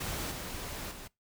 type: noise with level steps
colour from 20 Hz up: pink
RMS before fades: -36 / -40 / -46 dBFS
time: 0-1.08 s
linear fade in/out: 10 ms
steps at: 0.31 / 0.91 s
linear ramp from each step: 5 ms
effects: noise-tail reverb RT60 0.2 s tail -23 dB re dry